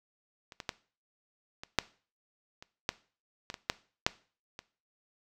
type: clicks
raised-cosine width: 0.2 ms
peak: -30 / -22 / -14 / -24 / -6 / -29 / -10 / -20 / -21 / -9 / -6 / -24 dBFS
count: 12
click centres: 0.522 / 0.602 / 0.692 / 1.635 / 1.787 / 2.625 / 2.891 / 3.501 / 3.542 / 3.699 / 4.065 / 4.591 s
effects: noise-tail reverb RT60 0.4 s tail -19 dB re dry